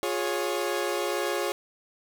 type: chord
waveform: sawtooth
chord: Db major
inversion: first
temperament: equal with one note detuned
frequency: 353.9 / 415.3 / 554.4 Hz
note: F4 / Ab4 / Db5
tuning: +23 / 0 / 0 cents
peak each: -27 dBFS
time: 0.03-1.52 s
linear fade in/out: 0 ms
effects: none